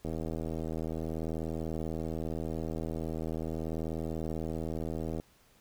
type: click train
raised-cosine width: 2 ms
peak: -23 dBFS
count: 415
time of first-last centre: 0.05-5.199 s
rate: 80.4 Hz
effects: pink hiss -64 dBFS RMS until 5.6 s